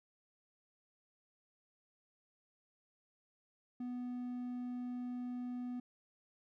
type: tone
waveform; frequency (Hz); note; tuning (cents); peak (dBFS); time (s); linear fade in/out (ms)
triangle; 246.9; B3; 0; -37; 3.8-5.8; 5
effects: none